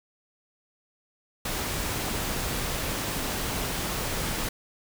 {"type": "noise", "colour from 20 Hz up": "pink", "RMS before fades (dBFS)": -30, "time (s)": [1.45, 4.49], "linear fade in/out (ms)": 5, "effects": []}